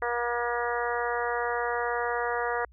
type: harmonic tone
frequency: 239.1 Hz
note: A#3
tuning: 44 cents sharp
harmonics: 2 / 3 / 4 / 5 / 6 / 7 / 8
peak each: -31 / -33 / -34 / -35 / -36 / -36 / -37 dBFS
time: 0.02-2.65 s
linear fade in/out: 2 ms
effects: added 60 Hz sine -52 dBFS peak until 2.72 s